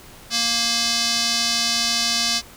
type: tone with band-pass filter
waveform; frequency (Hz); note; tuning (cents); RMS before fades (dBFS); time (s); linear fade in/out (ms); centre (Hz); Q
square; 233.1; A#3; 0; -21; 0.3-2.42; 50; 4900; 2.4
effects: pink hiss -44 dBFS RMS until 2.56 s